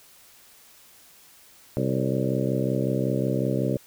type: harmonic tone with a mistuned harmonic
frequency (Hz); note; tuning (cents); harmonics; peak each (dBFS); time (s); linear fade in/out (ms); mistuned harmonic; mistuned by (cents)
65.41; C2; 0; 2 / 3 / 4 / 5 / 6 / 7 / 8 / 9; -27 / -29 / -30 / -31 / -32 / -32 / -33 / -34; 1.77-3.77; 0; 8; +56
effects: white hiss -53 dBFS RMS until 3.86 s